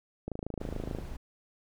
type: click train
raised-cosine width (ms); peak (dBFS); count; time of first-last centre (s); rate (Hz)
2; -22; 20; 0.28-0.986; 26.9
type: noise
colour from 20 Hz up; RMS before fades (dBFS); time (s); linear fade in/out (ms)
brown; -40; 0.6-1.17; 10
effects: none